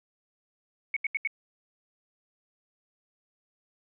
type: tone bursts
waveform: sine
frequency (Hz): 2217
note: C#7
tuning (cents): 0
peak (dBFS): -25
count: 4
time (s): 0.94-1.274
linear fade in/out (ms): 2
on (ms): 25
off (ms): 78
effects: none